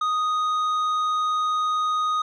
triangle tone with tanh clipping, 1244.5 Hz, D#6, in tune, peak -22 dBFS, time 0.01-2.22 s, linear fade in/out 5 ms, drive 11 dB, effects none

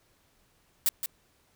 blue noise with echo, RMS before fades -24 dBFS, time 0.86-0.89 s, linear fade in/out 0 ms, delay 170 ms, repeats 1, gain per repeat -8 dB, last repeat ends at 1.06 s, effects pink hiss -67 dBFS RMS until 1.55 s

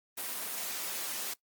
white high-pass noise, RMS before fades -37 dBFS, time 0.17-1.34 s, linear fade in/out 10 ms, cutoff 240 Hz, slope 12 dB/octave, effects noise-tail reverb RT60 0.1 s tail -18 dB re dry + Opus 24 kbps

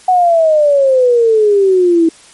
sine exponential sweep, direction down, 747 to 323.1 Hz, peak -6 dBFS, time 0.08-2.09 s, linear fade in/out 5 ms, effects white hiss -41 dBFS RMS until 2.33 s + MP3 48 kbps

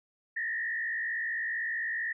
sine tone with frequency modulation, 1840 Hz, A#6, 23 cents flat, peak -30 dBFS, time 0.36-2.13 s, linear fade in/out 10 ms, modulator 57.8 Hz, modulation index 1.4, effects none

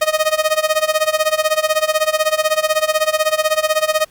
sawtooth tone with tremolo, 622.3 Hz, D#5, in tune, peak -7 dBFS, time 0.01-4.05 s, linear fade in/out 10 ms, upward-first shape sine, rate 16 Hz, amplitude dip 90%, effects pink hiss -52 dBFS RMS until 4.1 s + Opus 48 kbps

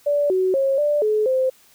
sine tone with pitch steps, 580 / 373.6 / 542 / 589 / 427.8 / 520 Hz, D5 / F#4 / C#5 / D5 / A4 / C5, -22 / +17 / -39 / +5 / -49 / -11 cents, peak -16 dBFS, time 0.06-1.5 s, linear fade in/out 10 ms, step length 240 ms, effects white hiss -54 dBFS RMS until 1.74 s

